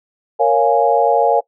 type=chord; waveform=sine; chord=Bb minor seventh; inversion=none; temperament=equal; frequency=466.2 / 554.4 / 698.5 / 830.6 Hz; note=Bb4 / Db5 / F5 / Ab5; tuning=0 / 0 / 0 / 0 cents; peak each=-16 dBFS; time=0.39-1.41 s; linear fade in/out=20 ms; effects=noise-tail reverb RT60 0.1 s tail -22 dB re dry